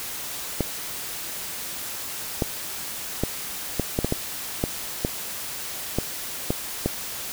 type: clicks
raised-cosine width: 2 ms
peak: -8 dBFS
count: 12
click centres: 0.607 / 2.422 / 3.236 / 3.797 / 3.989 / 4.046 / 4.124 / 4.639 / 5.049 / 5.986 / 6.505 / 6.86 s
effects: white hiss -33 dBFS RMS until 7.32 s